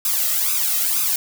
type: noise with flanger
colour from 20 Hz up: blue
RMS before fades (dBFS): -20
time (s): 0.05-1.16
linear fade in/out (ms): 2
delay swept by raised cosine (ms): 0.79 to 1.58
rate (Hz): 2.1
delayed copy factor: +1
effects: none